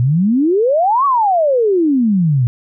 sine exponential two-way sweep, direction up then down, 116.1 to 1153 to 116.1 Hz, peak -10 dBFS, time 0-2.47 s, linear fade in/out 0 ms, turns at 1.05 s, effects none

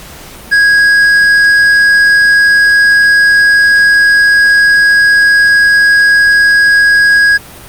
sine tone with tanh clipping, 1650 Hz, G#6, 12 cents flat, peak -5 dBFS, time 0.51-7.38 s, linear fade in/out 20 ms, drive 7 dB, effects pink hiss -31 dBFS RMS until 7.68 s + Opus 48 kbps

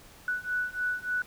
sine beating tone pair, 1479 / 1482.4 Hz, F#6 / F#6, -1 / +3 cents, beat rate 3.4 Hz, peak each -32 / -31 dBFS, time 0.28-1.22 s, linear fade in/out 2 ms, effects pink hiss -53 dBFS RMS until 1.26 s

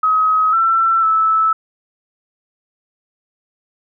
sine tone with pitch steps, 1271 / 1341 / 1309 Hz, D#6 / E6 / E6, +36 / +29 / -13 cents, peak -11 dBFS, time 0.03-1.53 s, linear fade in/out 5 ms, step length 500 ms, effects none

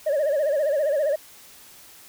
sine tone with vibrato, 586 Hz, D5, 4 cents flat, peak -17 dBFS, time 0.06-1.16 s, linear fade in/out 10 ms, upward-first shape sine, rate 15 Hz, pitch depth 120 cents each way, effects tanh soft clip ceiling -18 dBFS + white hiss -48 dBFS RMS until 2.08 s

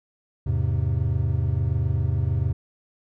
triangle chord, E augmented, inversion none, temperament equal, 82.41 / 103.83 / 130.81 Hz, E2 / G#2 / B#2, 0 / 0 / 0 cents, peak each -23 dBFS, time 0.46-2.53 s, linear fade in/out 10 ms, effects none

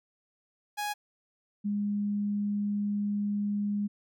sawtooth / sine tone pair in turn, 830.6 / 205.1 Hz, G#5 / G#3, 0 / -21 cents, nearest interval 2 octaves, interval 2421 cents, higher first, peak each -27 dBFS, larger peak neither, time 0.77-0.94 / 1.64-3.88 s, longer second, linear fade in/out 20 ms, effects none

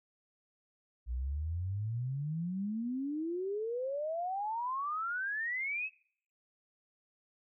sine exponential sweep, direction up, 57.8 to 2637 Hz, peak -33 dBFS, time 1.06-5.9 s, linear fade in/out 50 ms, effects noise-tail reverb RT60 0.6 s tail -24 dB re dry

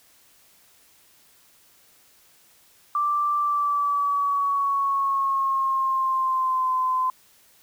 sine tone with pitch glide, 1174.7 to 1028.6 Hz, D6 to C6, 0 to -30 cents, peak -20 dBFS, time 2.95-7.1 s, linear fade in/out 2 ms, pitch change -230 cents, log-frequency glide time 3.38-6.72 s, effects white hiss -57 dBFS RMS until 7.62 s

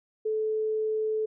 sine tone, 434.5 Hz, A4, 22 cents flat, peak -25 dBFS, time 0.25-1.26 s, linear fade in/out 10 ms, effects none

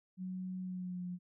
sine tone with pitch glide, 185 to 178.9 Hz, F#3 to F3, 0 to +42 cents, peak -38 dBFS, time 0.17-1.19 s, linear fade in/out 50 ms, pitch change -58 cents, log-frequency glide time 0.61-1.05 s, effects none

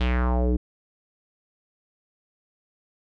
square tone with low-pass filter sweep, 61.74 Hz, B1, in tune, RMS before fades -22 dBFS, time 0-0.57 s, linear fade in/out 10 ms, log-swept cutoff 3600 to 310 Hz, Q 3.1, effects none

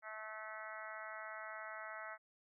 harmonic tone, 216.9 Hz, A3, 25 cents flat, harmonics 3 / 4 / 5 / 6 / 7 / 8 / 9 / 10, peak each -52 / -55 / -57 / -51 / -52 / -58 / -52 / -58 dBFS, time 0.02-2.18 s, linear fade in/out 50 ms, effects none

